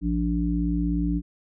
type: harmonic tone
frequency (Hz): 58.27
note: A#1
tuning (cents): 0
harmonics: 1 / 3 / 5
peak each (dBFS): -26 / -26 / -26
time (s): 0.01-1.22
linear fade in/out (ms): 50
effects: none